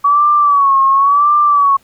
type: tone with vibrato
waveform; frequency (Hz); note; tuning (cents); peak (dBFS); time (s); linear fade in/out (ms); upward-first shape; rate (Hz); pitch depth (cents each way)
sine; 1132; C#6; +36; -7; 0.04-1.77; 10; sine; 0.94; 81
effects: pink hiss -52 dBFS RMS until 1.83 s